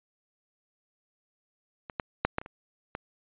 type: clicks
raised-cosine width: 0.5 ms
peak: -24 / -14 / -7 / -12 / -26 / -28 / -19 dBFS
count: 7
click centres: 1.898 / 1.998 / 2.25 / 2.384 / 2.415 / 2.461 / 2.951 s
effects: resampled to 8000 Hz